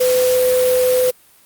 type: tone in noise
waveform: sine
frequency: 505 Hz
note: B4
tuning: 39 cents sharp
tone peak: -12 dBFS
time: 0-1.11 s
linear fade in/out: 10 ms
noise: white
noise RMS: -24 dBFS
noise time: 0-1.11 s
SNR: +9 dB
effects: white hiss -50 dBFS RMS until 1.45 s + Opus 48 kbps